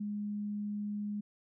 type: tone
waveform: sine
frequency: 207.1 Hz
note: G#3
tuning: 5 cents flat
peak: -34 dBFS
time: 0-1.21 s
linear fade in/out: 10 ms
effects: none